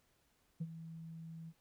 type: tone with ADSR envelope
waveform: sine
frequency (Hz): 163.2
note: E3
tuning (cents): -17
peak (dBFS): -33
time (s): 0.6-1.53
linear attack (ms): 14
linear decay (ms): 46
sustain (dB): -13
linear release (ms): 46
effects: tanh soft clip ceiling -34 dBFS + pink hiss -75 dBFS RMS until 1.6 s